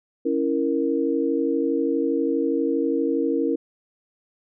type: chord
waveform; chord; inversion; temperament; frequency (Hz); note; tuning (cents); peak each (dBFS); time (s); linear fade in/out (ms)
sine; A# diminished; first; equal; 277.2 / 329.6 / 466.2; C#4 / E4 / A#4; 0 / 0 / 0; -24; 0.25-3.56; 10
effects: none